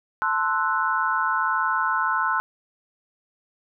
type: chord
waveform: sine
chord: F# half-diminished seventh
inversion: first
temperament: equal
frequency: 880 / 1046.5 / 1318.5 / 1480 Hz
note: A5 / C6 / E6 / F#6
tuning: 0 / 0 / 0 / 0 cents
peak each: -28 / -25 / -26 / -25 dBFS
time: 0.22-2.4 s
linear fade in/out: 0 ms
effects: none